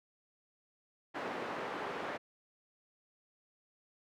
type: band-pass noise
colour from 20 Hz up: pink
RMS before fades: -40 dBFS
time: 1.14-2.18 s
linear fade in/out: 20 ms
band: 360 to 1700 Hz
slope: 12 dB/octave
effects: none